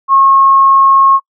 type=tone; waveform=sine; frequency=1086 Hz; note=C#6; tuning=36 cents flat; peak=-4 dBFS; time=0.08-1.2 s; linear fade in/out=50 ms; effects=noise-tail reverb RT60 0.1 s tail -25 dB re dry